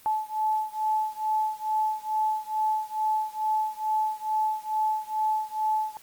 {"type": "beating tone pair", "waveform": "sine", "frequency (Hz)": [864, 866.3], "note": ["A5", "A5"], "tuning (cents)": [-32, -27], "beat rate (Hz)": 2.3, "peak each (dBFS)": [-27, -28], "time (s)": [0.06, 5.97], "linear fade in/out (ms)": 0, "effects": ["white hiss -53 dBFS RMS until 6.02 s", "Opus 32 kbps"]}